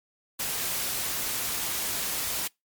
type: noise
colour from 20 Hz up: white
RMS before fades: -30 dBFS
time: 0.39-2.48 s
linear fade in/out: 10 ms
effects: noise-tail reverb RT60 0.2 s tail -26 dB re dry + MP3 96 kbps